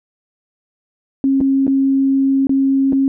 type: tone with dropouts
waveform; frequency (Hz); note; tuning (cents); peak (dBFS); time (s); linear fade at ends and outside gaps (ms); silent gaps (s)
sine; 270.7; C#4; -41; -11; 1.24-3.08; 1; 1.405-1.411 / 1.668-1.678 / 2.47-2.494 / 2.924-2.93
effects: none